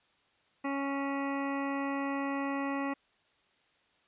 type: harmonic tone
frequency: 277.2 Hz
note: C#4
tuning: in tune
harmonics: 1 / 2 / 3 / 4 / 5 / 7 / 8 / 9 / 10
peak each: -33 / -40 / -40 / -40 / -47 / -42 / -53 / -47 / -54 dBFS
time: 0.64-2.94 s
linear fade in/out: 10 ms
effects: white hiss -69 dBFS RMS until 4.07 s + resampled to 8000 Hz